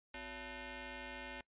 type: ring-modulated tone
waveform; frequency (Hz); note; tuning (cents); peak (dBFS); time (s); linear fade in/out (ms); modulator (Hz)
10% pulse; 311.1; D#4; 0; -34; 0.14-1.41; 2; 1190
effects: noise-tail reverb RT60 0.1 s tail -22 dB re dry + resampled to 8000 Hz